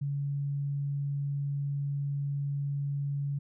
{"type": "tone", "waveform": "sine", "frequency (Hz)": 141.5, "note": "C#3", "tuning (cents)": 36, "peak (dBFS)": -29, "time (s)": [0.01, 3.39], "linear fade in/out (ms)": 10, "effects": []}